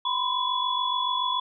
sine tone cluster, 983 / 1030 / 3410 Hz, B5 / C6 / G#7, -8 / -28 / +45 cents, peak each -28 dBFS, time 0.05-1.4 s, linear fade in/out 5 ms, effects none

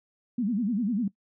sine tone with vibrato, 220 Hz, A3, in tune, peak -24 dBFS, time 0.38-1.08 s, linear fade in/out 5 ms, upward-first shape sine, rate 10 Hz, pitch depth 240 cents each way, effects noise-tail reverb RT60 0.1 s tail -20 dB re dry

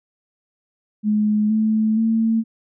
sine tone with pitch steps, 211.5 / 217.9 / 224.6 Hz, G#3 / A3 / A3, +32 / -17 / +36 cents, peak -15 dBFS, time 1.03-2.44 s, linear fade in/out 50 ms, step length 470 ms, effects none

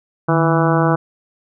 harmonic tone with a mistuned harmonic, 164.81 Hz, E3, in tune, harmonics 1 / 2 / 3 / 4 / 5 / 6 / 7 / 8 / 9, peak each -16 / -19 / -21 / -22 / -23 / -24 / -24 / -25 / -26 dBFS, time 0.28-0.96 s, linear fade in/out 10 ms, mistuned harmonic 1, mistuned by -100 cents, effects none

